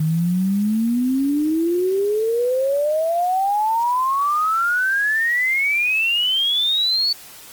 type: exponential sweep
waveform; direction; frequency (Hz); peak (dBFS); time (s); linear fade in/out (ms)
sine; up; 153.5 to 4500; -16; 0-7.13; 5
effects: white hiss -41 dBFS RMS until 7.52 s + Opus 24 kbps